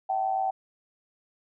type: tone with amplitude modulation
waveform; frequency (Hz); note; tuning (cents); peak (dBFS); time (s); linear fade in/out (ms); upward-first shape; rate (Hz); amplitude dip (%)
sine; 766; G5; -40; -21; 0.09-0.51; 10; sine; 108; 70
effects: none